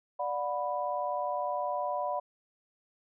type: chord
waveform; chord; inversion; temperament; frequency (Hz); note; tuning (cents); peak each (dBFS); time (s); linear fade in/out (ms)
sine; B minor; first; equal with one note detuned; 587.3 / 726.9 / 987.8; D5 / F#5 / B5; 0 / -31 / 0; -34; 0.19-2.2; 10
effects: none